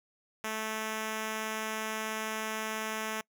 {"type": "tone", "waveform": "5% pulse", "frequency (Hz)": 218.5, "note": "A3", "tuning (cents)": -12, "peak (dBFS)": -22, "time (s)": [0.44, 3.21], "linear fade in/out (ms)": 2, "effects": ["noise-tail reverb RT60 0.1 s tail -24 dB re dry"]}